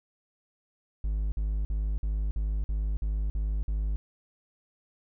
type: tone bursts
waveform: triangle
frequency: 51.91 Hz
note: G#1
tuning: in tune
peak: -24 dBFS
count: 9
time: 1.04-3.96 s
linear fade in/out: 0 ms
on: 280 ms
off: 50 ms
effects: none